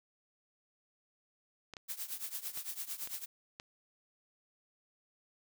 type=clicks; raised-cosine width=0.2 ms; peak=-28 dBFS; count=5; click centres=1.737 / 1.768 / 2.574 / 3.074 / 3.599 s
type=noise with tremolo; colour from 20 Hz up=blue; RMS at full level=-38 dBFS; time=1.88-3.26 s; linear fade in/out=20 ms; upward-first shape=triangle; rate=8.9 Hz; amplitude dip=90%
effects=none